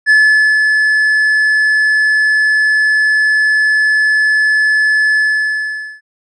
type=tone with ADSR envelope; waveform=triangle; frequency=1725 Hz; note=A6; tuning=35 cents flat; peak=-3 dBFS; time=0.06-6.01 s; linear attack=38 ms; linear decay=480 ms; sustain=-4 dB; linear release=840 ms; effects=resampled to 24000 Hz